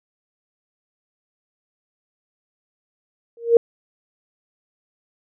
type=tone with exponential growth; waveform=sine; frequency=466.2 Hz; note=A#4; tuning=in tune; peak=-4 dBFS; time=3.37-3.57 s; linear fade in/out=2 ms; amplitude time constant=42 ms; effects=none